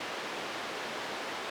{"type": "band-pass noise", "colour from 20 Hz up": "pink", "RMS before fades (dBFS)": -38, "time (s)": [0, 1.5], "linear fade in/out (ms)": 5, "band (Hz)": [380, 3700], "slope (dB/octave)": 12, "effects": []}